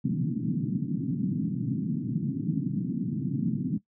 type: band-pass noise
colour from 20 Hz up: pink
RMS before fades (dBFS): -29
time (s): 0.04-3.78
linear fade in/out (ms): 10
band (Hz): 130 to 280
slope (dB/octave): 48
effects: noise-tail reverb RT60 0.1 s tail -18 dB re dry